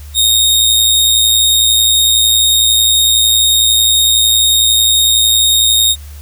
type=tone with amplitude modulation; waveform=sawtooth; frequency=3713 Hz; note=A#7; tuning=8 cents flat; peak=-3 dBFS; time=0.14-5.96 s; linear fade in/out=50 ms; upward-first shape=sine; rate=111 Hz; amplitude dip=40%; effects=added 73 Hz sine -28 dBFS peak until 6.21 s + white hiss -41 dBFS RMS until 6.21 s